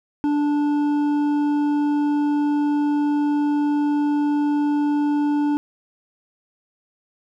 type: tone with hard clipping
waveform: sine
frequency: 292.8 Hz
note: D4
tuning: 5 cents flat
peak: -19 dBFS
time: 0.24-5.57 s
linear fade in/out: 0 ms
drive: 7 dB
effects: none